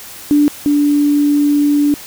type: tone pair in turn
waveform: sine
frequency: 293 / 291 Hz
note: D4 / D4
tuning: -4 / -16 cents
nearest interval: unison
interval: 12 cents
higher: first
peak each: -7 / -9 dBFS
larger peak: first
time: 0.31-0.48 / 0.66-1.94 s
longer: second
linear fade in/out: 0 ms
effects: white hiss -33 dBFS RMS until 2.06 s